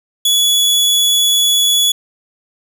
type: tone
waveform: sawtooth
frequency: 3399 Hz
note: G#7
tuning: 39 cents sharp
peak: -7 dBFS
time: 0.25-1.92 s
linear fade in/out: 5 ms
effects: none